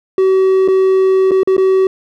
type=tone with dropouts; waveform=triangle; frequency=379.8 Hz; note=F#4; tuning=45 cents sharp; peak=-6 dBFS; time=0.18-1.87 s; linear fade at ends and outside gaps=2 ms; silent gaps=0.678-0.684 / 1.31-1.316 / 1.433-1.474 / 1.567-1.579 s; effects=none